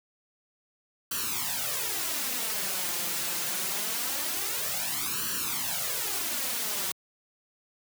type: noise with flanger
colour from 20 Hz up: white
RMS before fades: -31 dBFS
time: 1.11-6.92 s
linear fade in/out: 5 ms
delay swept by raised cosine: 0.68 to 5.88 ms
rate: 0.24 Hz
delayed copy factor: +0.85
effects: high-pass 100 Hz 12 dB/octave